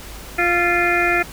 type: harmonic tone with a mistuned harmonic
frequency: 349.2 Hz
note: F4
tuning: in tune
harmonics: 1 / 2 / 4 / 5 / 6 / 7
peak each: -22 / -22 / -22 / -22 / -22 / -22 dBFS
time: 0.38-1.23 s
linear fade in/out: 10 ms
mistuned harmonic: 4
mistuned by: -29 cents
effects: added 50 Hz sine -38 dBFS peak until 1.32 s + pink hiss -37 dBFS RMS until 1.32 s